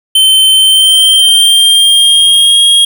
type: tone with pitch glide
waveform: square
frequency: 3090 to 3266 Hz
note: G7 to G#7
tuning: -26 to -30 cents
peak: -4 dBFS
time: 0.15-2.85 s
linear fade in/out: 5 ms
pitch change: +96 cents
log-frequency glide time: 0.52-2.6 s
effects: none